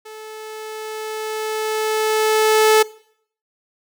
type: tone with level ramp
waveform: sawtooth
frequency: 434.4 Hz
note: A4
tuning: 22 cents flat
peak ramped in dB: -31 to -6 dBFS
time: 0.05-2.83 s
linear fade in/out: 10 ms
effects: noise-tail reverb RT60 0.6 s tail -20 dB re dry